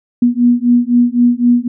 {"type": "beating tone pair", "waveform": "sine", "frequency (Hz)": [240, 243.9], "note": ["B3", "B3"], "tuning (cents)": [-49, -21], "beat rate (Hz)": 3.9, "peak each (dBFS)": -11, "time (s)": [0.22, 1.68], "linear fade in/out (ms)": 5, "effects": []}